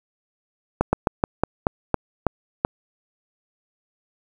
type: slowing click train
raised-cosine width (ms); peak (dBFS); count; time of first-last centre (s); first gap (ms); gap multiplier
1; -3; 9; 0.81-2.649; 120; 1.18
effects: 7-bit